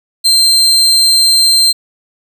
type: tone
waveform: 35% pulse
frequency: 4143 Hz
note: C8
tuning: 18 cents flat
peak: -5 dBFS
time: 0.24-1.73 s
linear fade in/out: 20 ms
effects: none